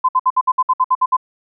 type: tone bursts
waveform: sine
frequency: 1023 Hz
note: C6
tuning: 39 cents flat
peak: -10 dBFS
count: 11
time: 0.04-1.168 s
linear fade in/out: 10 ms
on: 48 ms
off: 60 ms
effects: none